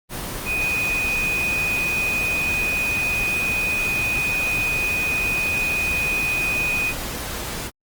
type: tone in noise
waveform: sine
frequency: 2489 Hz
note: D#7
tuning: in tune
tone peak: -20 dBFS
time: 0.45-6.94 s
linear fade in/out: 50 ms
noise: pink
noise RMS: -29 dBFS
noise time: 0.09-7.71 s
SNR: +6 dB
effects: Opus 24 kbps